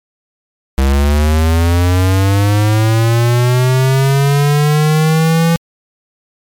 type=linear sweep; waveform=square; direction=up; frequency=66 to 167.9 Hz; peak=-9 dBFS; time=0.78-5.56 s; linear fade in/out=0 ms; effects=MP3 96 kbps